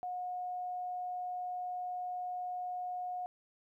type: tone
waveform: sine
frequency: 724 Hz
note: F#5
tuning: 38 cents flat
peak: -36 dBFS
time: 0.03-3.26 s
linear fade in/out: 0 ms
effects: 13-bit